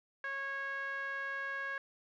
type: tone with low-pass filter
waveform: 5% pulse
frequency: 549 Hz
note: C#5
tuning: 17 cents flat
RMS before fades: -39 dBFS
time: 0.24-1.78 s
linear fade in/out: 2 ms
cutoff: 1600 Hz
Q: 4.5
effects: none